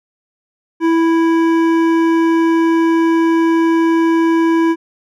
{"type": "tone with hard clipping", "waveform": "sine", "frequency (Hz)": 329.6, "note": "E4", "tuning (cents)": 0, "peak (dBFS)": -12, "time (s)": [0.8, 4.76], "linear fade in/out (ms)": 50, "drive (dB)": 12, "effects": []}